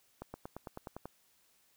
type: accelerating click train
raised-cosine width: 1 ms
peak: -28 dBFS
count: 9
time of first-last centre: 0.22-1.056 s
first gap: 120 ms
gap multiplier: 0.96
effects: white hiss -70 dBFS RMS until 1.76 s